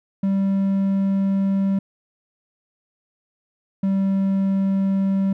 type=tone pair in turn; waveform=triangle; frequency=195.1 / 194.13 Hz; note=G3 / G3; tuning=-8 / -17 cents; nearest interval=unison; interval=9 cents; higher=first; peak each=-15 dBFS; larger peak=neither; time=0.23-1.79 / 3.83-5.33 s; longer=first; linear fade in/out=5 ms; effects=none